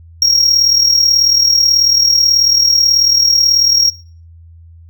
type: tone with amplitude modulation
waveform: triangle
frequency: 5588 Hz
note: F8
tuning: in tune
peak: -4 dBFS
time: 0.22-3.9 s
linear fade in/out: 2 ms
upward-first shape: sine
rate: 38.3 Hz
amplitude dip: 60%
effects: noise-tail reverb RT60 0.4 s tail -20 dB re dry + added 83 Hz sine -36 dBFS peak until 4.89 s